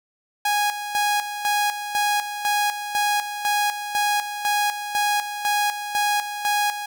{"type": "tone with tremolo", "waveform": "sawtooth", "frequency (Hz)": 827, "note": "G#5", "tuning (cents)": -8, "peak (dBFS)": -15, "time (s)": [0.45, 6.86], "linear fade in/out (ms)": 5, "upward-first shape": "square", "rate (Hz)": 2, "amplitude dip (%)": 65, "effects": []}